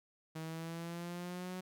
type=exponential sweep; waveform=sawtooth; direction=up; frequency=158.8 to 185 Hz; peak=-37 dBFS; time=0.35-1.61 s; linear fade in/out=10 ms; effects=none